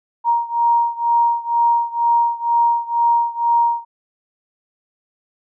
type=beating tone pair; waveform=sine; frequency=938 / 940.1 Hz; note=A#5 / A#5; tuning=+11 / +14 cents; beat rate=2.1 Hz; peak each=-16 / -18 dBFS; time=0.24-3.85 s; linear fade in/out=50 ms; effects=none